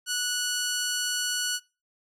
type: tone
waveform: 10% pulse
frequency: 1472 Hz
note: F#6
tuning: 9 cents flat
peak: -18 dBFS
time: 0.06-1.6 s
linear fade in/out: 50 ms
effects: noise-tail reverb RT60 0.3 s tail -22 dB re dry + AAC 64 kbps